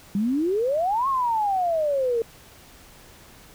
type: exponential two-way sweep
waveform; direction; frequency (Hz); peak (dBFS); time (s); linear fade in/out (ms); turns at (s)
sine; up then down; 191.5 to 1108.7 to 448.9; -20; 0.15-2.22; 2; 1.08
effects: pink hiss -49 dBFS RMS until 3.54 s